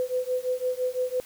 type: beating tone pair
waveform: sine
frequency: 502 / 507.9 Hz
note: B4 / B4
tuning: +28 / +48 cents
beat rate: 5.9 Hz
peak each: -28 / -28 dBFS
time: 0-1.2 s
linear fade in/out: 0 ms
effects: white hiss -49 dBFS RMS until 1.25 s